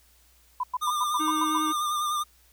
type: tone bursts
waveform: sine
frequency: 1000 Hz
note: B5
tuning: 21 cents sharp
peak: -24 dBFS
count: 8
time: 0.6-1.58 s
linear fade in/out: 5 ms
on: 35 ms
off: 100 ms
type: tone with vibrato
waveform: square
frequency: 1203 Hz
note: D6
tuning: 41 cents sharp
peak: -26 dBFS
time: 0.81-2.24 s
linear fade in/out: 20 ms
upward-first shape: sine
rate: 10 Hz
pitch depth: 37 cents each way
type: harmonic tone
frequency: 311.1 Hz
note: D#4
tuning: in tune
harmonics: 1 / 3 / 5 / 7 / 9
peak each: -28 / -38 / -43 / -45 / -46 dBFS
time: 1.19-1.73 s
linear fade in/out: 20 ms
effects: added 60 Hz sine -61 dBFS peak until 2.52 s + white hiss -61 dBFS RMS until 2.52 s